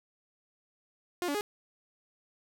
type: tone with pitch steps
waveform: sawtooth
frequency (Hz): 354.4 / 287 / 415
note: F4 / D4 / G#4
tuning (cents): +25 / -40 / -1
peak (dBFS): -26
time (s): 1.22-1.409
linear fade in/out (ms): 0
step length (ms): 63
effects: none